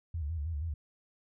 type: tone with vibrato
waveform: sine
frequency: 77.78 Hz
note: D#2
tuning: in tune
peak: -32 dBFS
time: 0.14-0.74 s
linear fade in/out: 5 ms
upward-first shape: square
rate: 6.3 Hz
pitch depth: 120 cents each way
effects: none